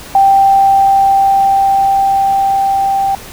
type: tone with level ramp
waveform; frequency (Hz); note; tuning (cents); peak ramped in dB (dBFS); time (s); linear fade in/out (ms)
sine; 784; G5; 0; -4 to -10; 0.15-3.15; 2
effects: pink hiss -31 dBFS RMS until 3.32 s